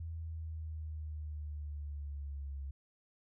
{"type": "linear sweep", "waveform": "sine", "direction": "down", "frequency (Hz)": [82.41, 68.5], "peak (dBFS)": -39, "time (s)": [0, 2.71], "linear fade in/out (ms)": 5, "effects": []}